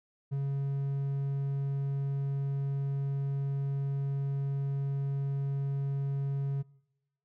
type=tone; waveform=triangle; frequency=138.59 Hz; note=C#3; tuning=in tune; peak=-27 dBFS; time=0.31-6.63 s; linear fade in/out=20 ms; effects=noise-tail reverb RT60 0.9 s tail -23 dB re dry